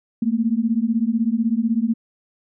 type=beating tone pair; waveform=sine; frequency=220 / 236 Hz; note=A3 / A#3; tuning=0 / +22 cents; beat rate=16 Hz; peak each=-20 dBFS; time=0.22-1.94 s; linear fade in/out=5 ms; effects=none